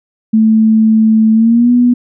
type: tone with pitch glide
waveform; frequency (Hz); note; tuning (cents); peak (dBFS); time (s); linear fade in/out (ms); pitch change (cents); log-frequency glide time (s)
sine; 220 to 244.1; A3 to B3; 0 to -20; -5; 0.33-1.94; 10; +180; 1.33-1.71
effects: none